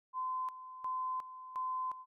sine tone with tremolo, 1027 Hz, C6, 33 cents flat, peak -34 dBFS, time 0.13-2.06 s, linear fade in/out 50 ms, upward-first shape square, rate 1.4 Hz, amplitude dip 75%, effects none

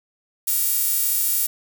sawtooth tone with high-pass filter, 466.2 Hz, A#4, in tune, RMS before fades -21 dBFS, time 0.47-1.47 s, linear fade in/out 10 ms, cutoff 12000 Hz, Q 0.84, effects none

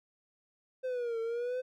triangle exponential two-way sweep, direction down then up, 520 to 450 to 514 Hz, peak -30 dBFS, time 0.83-1.62 s, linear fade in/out 20 ms, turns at 1.2 s, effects none

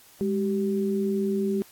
sine tone pair together, 205.1 / 386.9 Hz, G#3 / G4, -21 / -23 cents, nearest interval major seventh, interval 1098 cents, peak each -25 / -26 dBFS, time 0.21-1.62 s, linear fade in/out 0 ms, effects white hiss -53 dBFS RMS until 1.71 s + AAC 64 kbps

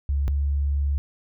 sine tone pair in turn, 70.2 / 70.89 Hz, C#2 / C#2, +22 / +39 cents, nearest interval unison, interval 17 cents, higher second, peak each -20 dBFS, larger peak neither, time 0.09-0.28 / 0.28-0.98 s, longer second, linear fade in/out 0 ms, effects none

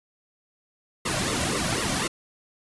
pink noise with flanger, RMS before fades -26 dBFS, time 1.05-2.08 s, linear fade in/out 10 ms, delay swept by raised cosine 1.2 to 2.4 ms, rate 4 Hz, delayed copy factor -0.95, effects resampled to 24000 Hz

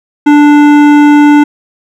sine tone with hard clipping, 293.7 Hz, D4, in tune, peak -3 dBFS, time 0.26-1.44 s, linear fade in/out 10 ms, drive 14 dB, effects none

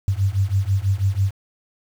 sine beating tone pair, 94.6 / 100.7 Hz, F#2 / G2, +39 / +47 cents, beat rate 6.1 Hz, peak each -20 dBFS, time 0.08-1.31 s, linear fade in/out 0 ms, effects 7-bit

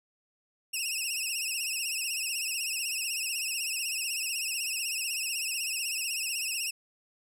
15% pulse tone with vibrato, 2675 Hz, E7, 25 cents sharp, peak -23 dBFS, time 0.73-6.71 s, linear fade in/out 10 ms, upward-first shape triangle, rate 16 Hz, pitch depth 120 cents each way, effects none

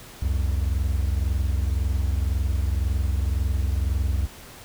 triangle tone pair together, 65.41 / 87.31 Hz, C2 / F2, 0 / 0 cents, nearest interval perfect fourth, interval 500 cents, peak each -20 / -24 dBFS, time 0.22-4.27 s, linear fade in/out 5 ms, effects pink hiss -44 dBFS RMS until 4.64 s

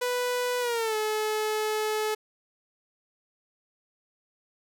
sawtooth tone with pitch glide, 493.9 to 430 Hz, B4 to A4, 0 to -40 cents, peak -22 dBFS, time 0.01-2.15 s, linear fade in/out 10 ms, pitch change -240 cents, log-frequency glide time 0.6-0.96 s, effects none

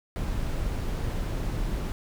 brown noise, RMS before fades -29 dBFS, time 0.16-1.92 s, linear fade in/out 0 ms, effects none

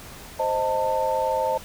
sine chord, A diminished, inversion first, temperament equal with one note detuned, 523.3 / 622.3 / 893.3 Hz, C5 / Eb5 / A5, 0 / 0 / +26 cents, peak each -25 / -27 / -24 dBFS, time 0.39-1.58 s, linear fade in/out 10 ms, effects pink hiss -42 dBFS RMS until 1.64 s

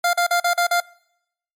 25% pulse tone bursts, 698.5 Hz, F5, in tune, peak -12 dBFS, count 6, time 0.04-0.803 s, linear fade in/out 5 ms, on 93 ms, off 41 ms, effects noise-tail reverb RT60 0.8 s tail -24 dB re dry + MP3 64 kbps

